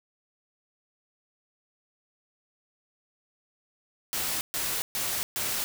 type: noise bursts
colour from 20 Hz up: white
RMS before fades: -30 dBFS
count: 4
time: 4.13-5.64 s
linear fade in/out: 0 ms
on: 280 ms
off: 130 ms
effects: none